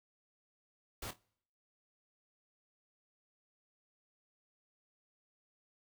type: noise with echo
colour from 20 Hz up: pink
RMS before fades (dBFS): -43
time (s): 1.02-1.11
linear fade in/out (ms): 5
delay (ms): 26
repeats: 3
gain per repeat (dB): -12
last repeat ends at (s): 1.188
effects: noise-tail reverb RT60 0.7 s tail -26 dB re dry